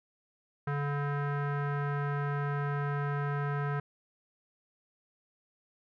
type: tone with low-pass filter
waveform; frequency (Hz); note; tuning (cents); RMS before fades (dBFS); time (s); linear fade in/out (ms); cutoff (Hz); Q
square; 143.5; D3; -40; -32; 0.67-3.8; 5; 1500; 3.3
effects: none